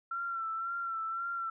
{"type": "tone with vibrato", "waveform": "sine", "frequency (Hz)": 1353, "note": "E6", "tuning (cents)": 45, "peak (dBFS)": -33, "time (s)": [0.11, 1.5], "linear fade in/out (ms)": 5, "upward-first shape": "sine", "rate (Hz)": 1.9, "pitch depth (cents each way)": 40, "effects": []}